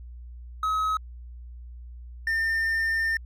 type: tone pair in turn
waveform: triangle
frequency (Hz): 1277 / 1806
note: D#6 / A6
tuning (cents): +45 / +45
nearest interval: tritone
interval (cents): 600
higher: second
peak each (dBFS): -21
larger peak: neither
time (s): 0.63-0.97 / 2.27-3.17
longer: second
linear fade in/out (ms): 2
effects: added 60 Hz sine -39 dBFS peak until 3.25 s